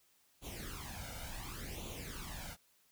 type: noise with flanger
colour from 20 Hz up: pink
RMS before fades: -45 dBFS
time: 0.41-2.57 s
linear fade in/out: 50 ms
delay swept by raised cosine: 0.29 to 1.39 ms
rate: 0.69 Hz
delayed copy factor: +0.75
effects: white hiss -71 dBFS RMS until 2.91 s